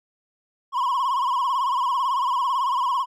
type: tone with vibrato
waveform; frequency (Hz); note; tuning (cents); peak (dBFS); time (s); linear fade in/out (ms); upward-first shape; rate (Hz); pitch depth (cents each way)
triangle; 1030; C6; -28; -18; 0.72-3.06; 50; sine; 18; 120
effects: none